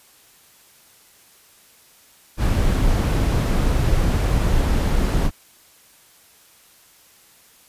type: noise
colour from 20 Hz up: brown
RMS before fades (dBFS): -18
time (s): 2.37-5.31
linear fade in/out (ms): 50
effects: white hiss -52 dBFS RMS until 7.68 s + resampled to 32000 Hz